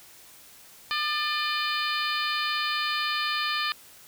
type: harmonic tone with a mistuned harmonic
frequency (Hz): 603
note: D5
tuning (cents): +46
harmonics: 2 / 3 / 4 / 5 / 6 / 7 / 8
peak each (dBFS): -30 / -32 / -33 / -34 / -35 / -35 / -36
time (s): 0.91-3.72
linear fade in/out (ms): 0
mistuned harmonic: 3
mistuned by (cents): -40
effects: white hiss -51 dBFS RMS until 4.07 s